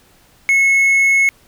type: tone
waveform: triangle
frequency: 2186 Hz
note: C#7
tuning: 25 cents flat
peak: -8 dBFS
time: 0.49-1.29 s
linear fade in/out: 0 ms
effects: pink hiss -51 dBFS RMS until 1.47 s